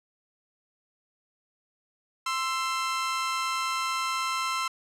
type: tone pair together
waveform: sawtooth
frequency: 1046.5 / 1330.4 Hz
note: C6 / E6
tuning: 0 / +16 cents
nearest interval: major third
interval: 416 cents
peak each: -26 dBFS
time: 2.26-4.68 s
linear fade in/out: 5 ms
effects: low-pass 9000 Hz 12 dB/octave